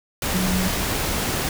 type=tone in noise; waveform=sine; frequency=185 Hz; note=F#3; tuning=in tune; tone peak=-21 dBFS; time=0.34-0.68 s; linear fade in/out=2 ms; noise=pink; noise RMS=-24 dBFS; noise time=0.22-1.49 s; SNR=0 dB; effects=none

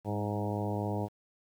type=harmonic tone with a mistuned harmonic; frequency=103.83 Hz; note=G#2; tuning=in tune; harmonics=1 / 2 / 3 / 4 / 5 / 6 / 7 / 8 / 9; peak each=-34 / -37 / -39 / -40 / -41 / -42 / -42 / -43 / -44 dBFS; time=0.04-1.09 s; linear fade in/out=50 ms; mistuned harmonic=2; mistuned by=-33 cents; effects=10-bit

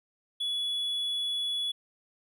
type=tone; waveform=triangle; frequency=3400 Hz; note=G#7; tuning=40 cents sharp; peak=-27 dBFS; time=0.4-1.72 s; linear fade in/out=10 ms; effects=none

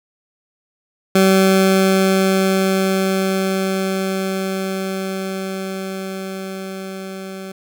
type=tone with level ramp; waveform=20% pulse; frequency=191.1 Hz; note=G3; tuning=44 cents flat; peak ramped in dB=-5 to -24 dBFS; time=1.15-7.52 s; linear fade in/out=5 ms; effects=none

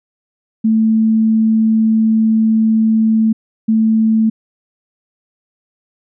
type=tone bursts at uneven times; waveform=sine; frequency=221.1 Hz; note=A3; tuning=9 cents sharp; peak=-9 dBFS; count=2; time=0.64-3.33 / 3.68-4.3 s; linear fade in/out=10 ms; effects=none

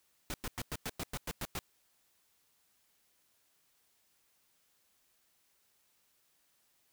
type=noise bursts; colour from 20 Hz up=pink; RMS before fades=-38 dBFS; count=10; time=0.3-1.59 s; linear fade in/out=0 ms; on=39 ms; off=100 ms; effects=white hiss -73 dBFS RMS until 6.92 s

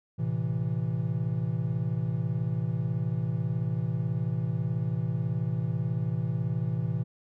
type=chord; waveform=triangle; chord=A minor; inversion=none; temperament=equal with one note detuned; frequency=112.51 / 130.81 / 164.81 Hz; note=A2 / C3 / E3; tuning=+39 / 0 / 0 cents; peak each=-29 dBFS; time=0.18-7.04 s; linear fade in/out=20 ms; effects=none

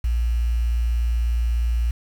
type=tone with quantisation; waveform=sine; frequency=58.27 Hz; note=A#1; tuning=in tune; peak=-18 dBFS; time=0.04-1.91 s; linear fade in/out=5 ms; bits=7; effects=none

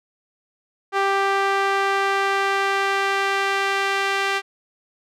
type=tone with band-pass filter sweep; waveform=sawtooth; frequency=393.1 Hz; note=G4; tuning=5 cents sharp; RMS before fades=-21 dBFS; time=0.92-4.42 s; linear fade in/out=50 ms; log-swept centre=1200 to 2100 Hz; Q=1; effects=none

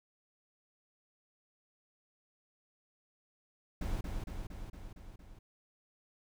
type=noise with echo; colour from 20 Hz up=brown; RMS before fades=-35 dBFS; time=3.81-4.01 s; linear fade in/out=5 ms; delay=230 ms; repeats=6; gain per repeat=-3 dB; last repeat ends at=5.39 s; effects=none

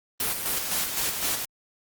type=noise with tremolo; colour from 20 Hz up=white; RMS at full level=-26 dBFS; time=0.2-1.45 s; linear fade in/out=2 ms; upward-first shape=square; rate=3.9 Hz; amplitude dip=45%; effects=Opus 32 kbps

